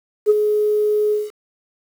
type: tone with ADSR envelope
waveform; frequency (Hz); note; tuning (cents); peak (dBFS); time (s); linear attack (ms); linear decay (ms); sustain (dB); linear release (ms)
sine; 421.6; G#4; +26; -6; 0.26-1.31; 39; 28; -8; 190
effects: tanh soft clip ceiling -5 dBFS + 7-bit